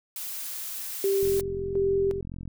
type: noise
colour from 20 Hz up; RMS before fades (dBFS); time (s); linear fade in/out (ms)
blue; -35; 0.16-1.41; 2
type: tone with tremolo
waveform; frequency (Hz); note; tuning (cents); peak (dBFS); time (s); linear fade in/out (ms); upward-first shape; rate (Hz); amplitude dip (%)
sine; 392.7; G4; +3; -21; 1.04-2.21; 2; square; 1.4; 60
type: click train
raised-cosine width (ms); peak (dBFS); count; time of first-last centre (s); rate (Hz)
5; -26; 56; 1.23-2.477; 44.1
effects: none